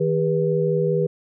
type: tone cluster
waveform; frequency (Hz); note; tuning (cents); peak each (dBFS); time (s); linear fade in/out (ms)
sine; 159.4 / 401.6 / 486.5; D#3 / G4 / B4; +42 / +42 / -26; -22; 0-1.07; 10
effects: none